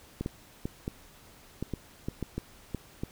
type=clicks; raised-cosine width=3 ms; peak=-19 dBFS; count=11; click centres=0.21 / 0.261 / 0.655 / 0.879 / 1.626 / 1.737 / 2.085 / 2.227 / 2.38 / 2.747 / 3.035 s; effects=pink hiss -55 dBFS RMS until 3.11 s